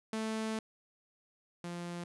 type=tone pair in turn; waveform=sawtooth; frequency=220 / 173.56 Hz; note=A3 / F3; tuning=0 / -10 cents; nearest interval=major third; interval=410 cents; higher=first; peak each=-30 / -35 dBFS; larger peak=first; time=0.13-0.59 / 1.64-2.04 s; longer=first; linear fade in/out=2 ms; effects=resampled to 24000 Hz + 12-bit